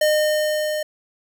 square tone with level ramp, 610 Hz, D#5, 34 cents flat, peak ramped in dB -15 to -23 dBFS, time 0.01-0.83 s, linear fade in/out 5 ms, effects none

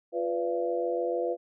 sine tone cluster, 350.3 / 496 / 583 / 682 Hz, F4 / B4 / D5 / F5, +5 / +7 / -13 / -41 cents, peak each -32 / -29 / -36 / -34 dBFS, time 0.12-1.37 s, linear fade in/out 50 ms, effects none

